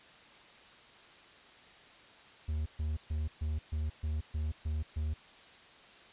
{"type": "tone bursts", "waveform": "triangle", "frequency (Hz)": 76.7, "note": "D#2", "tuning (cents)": -24, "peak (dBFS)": -29, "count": 9, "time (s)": [2.48, 5.14], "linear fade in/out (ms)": 10, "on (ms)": 180, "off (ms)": 130, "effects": ["white hiss -56 dBFS RMS until 6.12 s", "resampled to 8000 Hz"]}